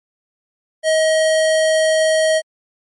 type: tone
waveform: square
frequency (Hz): 633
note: D#5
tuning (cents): +30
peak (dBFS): -13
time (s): 0.83-2.42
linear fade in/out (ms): 50
effects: MP3 48 kbps